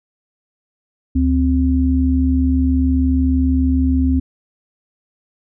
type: tone pair together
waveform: sine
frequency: 73.4 / 260.9 Hz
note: D2 / C4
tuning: 0 / -5 cents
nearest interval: octave + minor seventh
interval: 2195 cents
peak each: -15 dBFS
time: 1.15-4.2 s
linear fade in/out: 10 ms
effects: none